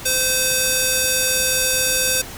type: tone with band-pass filter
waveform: square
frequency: 516 Hz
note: C5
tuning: 24 cents flat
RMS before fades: -19 dBFS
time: 0.05-2.22 s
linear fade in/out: 10 ms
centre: 9100 Hz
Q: 0.81
effects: pink hiss -34 dBFS RMS until 2.37 s